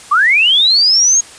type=linear sweep; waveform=sine; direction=up; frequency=1099 to 6645 Hz; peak=-7 dBFS; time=0.11-1.21 s; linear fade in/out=10 ms; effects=white hiss -36 dBFS RMS until 1.38 s + resampled to 22050 Hz